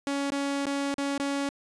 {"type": "tone with dropouts", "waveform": "sawtooth", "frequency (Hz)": 280, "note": "C#4", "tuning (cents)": 18, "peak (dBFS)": -23, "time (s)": [0.07, 1.49], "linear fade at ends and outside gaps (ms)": 1, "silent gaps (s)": [[0.304, 0.32], [0.656, 0.667], [0.942, 0.982], [1.179, 1.198]], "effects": ["resampled to 22050 Hz"]}